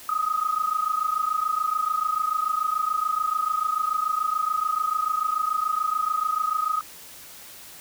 sine tone pair together, 1243.1 / 1270 Hz, D#6 / D#6, -2 / +35 cents, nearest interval unison, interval 37 cents, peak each -25 dBFS, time 0.09-6.81 s, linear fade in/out 2 ms, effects white hiss -44 dBFS RMS until 7.8 s

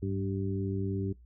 harmonic tone with a mistuned harmonic, 96.9 Hz, G2, 20 cents flat, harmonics 1 / 2 / 3 / 4, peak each -32 / -36 / -37 / -37 dBFS, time 0.02-1.13 s, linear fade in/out 10 ms, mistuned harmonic 1, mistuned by +46 cents, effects noise-tail reverb RT60 0.2 s tail -24 dB re dry + added 60 Hz sine -52 dBFS peak until 1.25 s

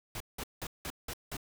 pink noise bursts, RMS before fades -39 dBFS, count 6, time 0.15-1.368 s, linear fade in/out 2 ms, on 53 ms, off 180 ms, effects none

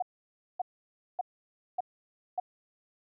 sine tone bursts, 730 Hz, F#5, 24 cents flat, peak -27 dBFS, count 5, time 0-2.4 s, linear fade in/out 5 ms, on 24 ms, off 570 ms, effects none

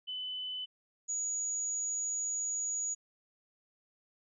sine tone pair in turn, 3013 / 6807 Hz, F#7 / G#8, +31 / +42 cents, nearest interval octave + major second, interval 1411 cents, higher second, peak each -36 / -32 dBFS, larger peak second, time 0.07-0.66 / 1.08-2.95 s, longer second, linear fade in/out 20 ms, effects none

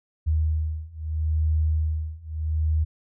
sine beating tone pair, 77.78 / 78.55 Hz, D#2 / D#2, 0 / +17 cents, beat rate 0.77 Hz, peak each -25 / -24 dBFS, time 0.26-2.85 s, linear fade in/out 20 ms, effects none

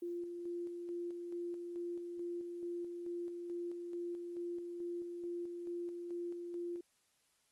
sine tone with tremolo, 347.1 Hz, F4, 11 cents flat, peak -38 dBFS, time 0.02-6.81 s, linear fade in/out 5 ms, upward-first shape square, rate 2.3 Hz, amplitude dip 35%, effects white hiss -75 dBFS RMS until 7.51 s + Opus 32 kbps

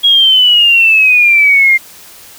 sine exponential sweep, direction down, 3322 to 2100 Hz, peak -4 dBFS, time 0.03-1.78 s, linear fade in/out 20 ms, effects white hiss -36 dBFS RMS until 2.38 s

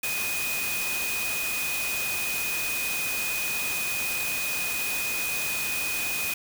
sine tone in noise, 2489 Hz, D#7, in tune, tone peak -29 dBFS, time 0.03-6.34 s, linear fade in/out 5 ms, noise white, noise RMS -31 dBFS, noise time 0.03-6.34 s, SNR -1 dB, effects none

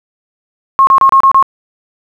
sine tone bursts, 1080 Hz, C#6, 45 cents flat, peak -3 dBFS, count 6, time 0.79-1.426 s, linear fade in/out 0 ms, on 81 ms, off 30 ms, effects 7-bit

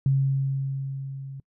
sine tone with level ramp, 136 Hz, C#3, 33 cents flat, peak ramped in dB -17 to -35 dBFS, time 0.06-1.4 s, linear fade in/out 2 ms, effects noise-tail reverb RT60 0.1 s tail -25 dB re dry

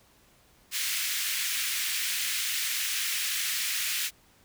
pink high-pass noise, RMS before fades -30 dBFS, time 0.71-4.11 s, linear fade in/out 50 ms, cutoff 1900 Hz, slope 24 dB/octave, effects pink hiss -61 dBFS RMS until 4.44 s

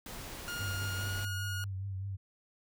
pink noise, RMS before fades -44 dBFS, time 0.06-1.25 s, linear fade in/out 2 ms
sawtooth tone with pitch glide, 1419 to 1438.8 Hz, F6 to F#6, +27 to -49 cents, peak -34 dBFS, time 0.48-1.64 s, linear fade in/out 0 ms, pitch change +24 cents, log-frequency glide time 0.93-1.09 s
sine tone with vibrato, 96.7 Hz, G2, 23 cents flat, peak -35 dBFS, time 0.59-2.17 s, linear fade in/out 20 ms, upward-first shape triangle, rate 4.9 Hz, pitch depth 56 cents each way
effects none

